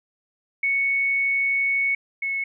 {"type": "tone pair in turn", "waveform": "sine", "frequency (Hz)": [2217, 2197], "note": ["C#7", "C#7"], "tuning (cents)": [0, -16], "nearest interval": "unison", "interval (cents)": 16, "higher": "first", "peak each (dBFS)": [-19, -23], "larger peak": "first", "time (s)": [[0.63, 1.95], [2.22, 2.44]], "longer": "first", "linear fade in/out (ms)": 5, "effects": []}